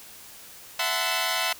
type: chord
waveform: 10% pulse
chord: F# half-diminished seventh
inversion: third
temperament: equal with one note detuned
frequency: 659.3 / 740 / 880 / 1024.4 Hz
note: E5 / F#5 / A5 / C6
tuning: 0 / 0 / 0 / -37 cents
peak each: -21 / -21 / -25 / -20 dBFS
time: 0.79-1.53 s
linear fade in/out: 5 ms
effects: white hiss -46 dBFS RMS until 1.59 s